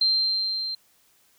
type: tone with level ramp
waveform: sine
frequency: 4151 Hz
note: C8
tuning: 15 cents flat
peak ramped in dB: -17 to -28 dBFS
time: 0.01-0.75 s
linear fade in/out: 5 ms
effects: white hiss -62 dBFS RMS until 1.38 s